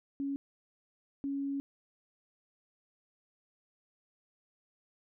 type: tone bursts at uneven times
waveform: sine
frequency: 278 Hz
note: C#4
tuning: 5 cents sharp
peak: -32 dBFS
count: 2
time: 0.2-0.36 / 1.24-1.6 s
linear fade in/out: 0 ms
effects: none